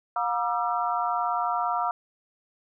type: harmonic tone with a mistuned harmonic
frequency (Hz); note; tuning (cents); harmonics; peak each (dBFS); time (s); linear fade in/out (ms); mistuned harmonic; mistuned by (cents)
237.9; A#3; +35; 3 / 4 / 5 / 6; -28 / -29 / -30 / -31; 0.16-1.91; 2; 6; -100
effects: none